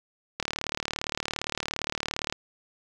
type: click train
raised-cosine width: 0.2 ms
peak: -11 dBFS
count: 73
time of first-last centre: 0.4-2.325 s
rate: 37.4 Hz
effects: none